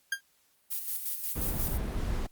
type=tone with exponential decay; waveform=40% pulse; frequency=1604 Hz; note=G6; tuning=39 cents sharp; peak=-23 dBFS; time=0.12-0.21 s; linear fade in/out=5 ms; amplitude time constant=19 ms
type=noise with tremolo; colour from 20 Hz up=violet; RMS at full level=-32 dBFS; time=0.7-1.78 s; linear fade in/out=20 ms; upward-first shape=square; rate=5.6 Hz; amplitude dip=50%
type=noise; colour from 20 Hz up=brown; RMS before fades=-32 dBFS; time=1.35-2.27 s; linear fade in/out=10 ms
effects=white hiss -68 dBFS RMS until 2.31 s + Opus 48 kbps